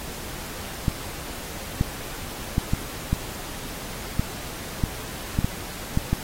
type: clicks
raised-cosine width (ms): 5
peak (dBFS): -8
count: 11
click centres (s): 0.882 / 1.811 / 2.581 / 2.735 / 3.13 / 4.195 / 4.838 / 5.389 / 5.445 / 5.974 / 6.13
effects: pink hiss -36 dBFS RMS until 6.23 s + AAC 48 kbps